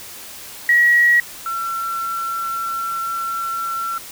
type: tone pair in turn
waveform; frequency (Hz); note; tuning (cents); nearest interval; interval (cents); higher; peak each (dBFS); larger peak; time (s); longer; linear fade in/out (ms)
sine; 1912 / 1352; A#6 / E6; +43 / +43; tritone; 600; first; -10 / -21; first; 0.69-1.2 / 1.46-3.98; second; 2
effects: white hiss -36 dBFS RMS until 4.11 s